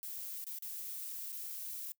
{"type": "noise with dropouts", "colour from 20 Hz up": "violet", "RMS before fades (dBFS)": -43, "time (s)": [0.03, 1.92], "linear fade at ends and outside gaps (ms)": 0, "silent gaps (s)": [[0.442, 0.467], [0.586, 0.623], [1.321, 1.326]], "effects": ["noise-tail reverb RT60 0.1 s tail -23 dB re dry"]}